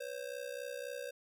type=ring-modulated tone; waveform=square; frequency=528 Hz; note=C5; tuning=16 cents sharp; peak=-38 dBFS; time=0-1.11 s; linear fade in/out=10 ms; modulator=31.9 Hz; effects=none